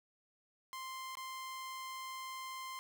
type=tone with dropouts; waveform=sawtooth; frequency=1046.5 Hz; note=C6; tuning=in tune; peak=-39 dBFS; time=0.73-2.79 s; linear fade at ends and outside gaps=0 ms; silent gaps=1.153-1.171 s; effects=13-bit